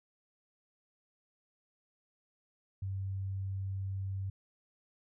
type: tone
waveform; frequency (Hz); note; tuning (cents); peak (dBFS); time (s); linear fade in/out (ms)
sine; 96.6; G2; -25; -34; 2.82-4.3; 5
effects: none